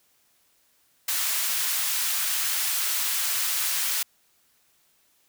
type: high-pass noise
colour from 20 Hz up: white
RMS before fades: -26 dBFS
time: 1.08-4.03 s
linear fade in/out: 5 ms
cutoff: 1200 Hz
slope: 12 dB/octave
effects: white hiss -65 dBFS RMS until 5.28 s